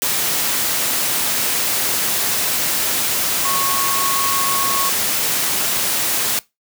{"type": "tone in noise", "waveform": "sine", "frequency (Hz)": 1100, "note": "C#6", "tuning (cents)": -14, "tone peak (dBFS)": -21, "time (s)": [3.45, 4.89], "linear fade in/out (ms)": 0, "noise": "white", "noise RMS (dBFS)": -19, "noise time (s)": [0.02, 6.39], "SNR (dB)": -5, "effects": ["noise-tail reverb RT60 0.2 s tail -21 dB re dry", "high-pass 100 Hz 12 dB/octave"]}